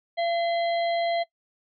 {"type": "harmonic tone with a mistuned harmonic", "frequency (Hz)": 681, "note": "F5", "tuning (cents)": -44, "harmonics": [1, 3, 5, 6], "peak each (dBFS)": [-23, -33, -37, -39], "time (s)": [0.17, 1.24], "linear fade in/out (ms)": 20, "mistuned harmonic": 5, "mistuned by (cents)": -87, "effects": ["noise-tail reverb RT60 0.1 s tail -19 dB re dry", "MP3 48 kbps"]}